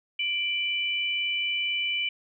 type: tone pair together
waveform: sine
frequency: 2349 / 2987 Hz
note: D7 / F#7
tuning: 0 / +16 cents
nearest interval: major third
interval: 416 cents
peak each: -28 dBFS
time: 0.19-2.09 s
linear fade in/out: 5 ms
effects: none